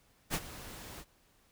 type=noise with ADSR envelope; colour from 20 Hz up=pink; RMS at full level=-31 dBFS; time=0.3-1.05 s; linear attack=42 ms; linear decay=53 ms; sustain=-16 dB; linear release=53 ms; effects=pink hiss -68 dBFS RMS until 1.51 s